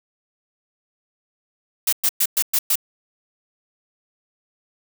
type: noise bursts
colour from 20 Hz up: blue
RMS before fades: -18 dBFS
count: 6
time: 1.87-2.756 s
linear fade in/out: 5 ms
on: 56 ms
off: 110 ms
effects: none